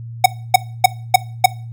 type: tone bursts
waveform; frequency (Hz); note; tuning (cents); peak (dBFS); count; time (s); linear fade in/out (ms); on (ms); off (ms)
square; 748; F#5; +19; -4; 5; 0.24-1.46; 5; 20; 280
effects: noise-tail reverb RT60 0.4 s tail -20 dB re dry + added 116 Hz sine -28 dBFS peak until 1.72 s